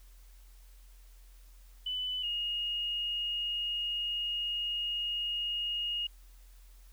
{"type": "tone pair in turn", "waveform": "sine", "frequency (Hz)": [2997, 2862], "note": ["F#7", "F7"], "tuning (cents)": [22, 42], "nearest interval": "minor second", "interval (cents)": 80, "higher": "first", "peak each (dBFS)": [-32, -31], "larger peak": "second", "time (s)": [[1.86, 2.23], [2.23, 6.07]], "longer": "second", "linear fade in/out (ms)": 5, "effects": ["added 43 Hz sine -52 dBFS peak until 6.92 s", "white hiss -65 dBFS RMS until 6.92 s"]}